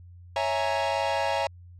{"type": "chord", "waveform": "45% pulse", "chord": "A# half-diminished seventh", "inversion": "first", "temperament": "equal", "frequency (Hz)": [554.4, 659.3, 830.6, 932.3], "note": ["C#5", "E5", "G#5", "A#5"], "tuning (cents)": [0, 0, 0, 0], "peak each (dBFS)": -30, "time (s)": [0.36, 1.47], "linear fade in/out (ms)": 2, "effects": ["added 88 Hz sine -45 dBFS peak until 1.79 s", "low-pass 5000 Hz 12 dB/octave"]}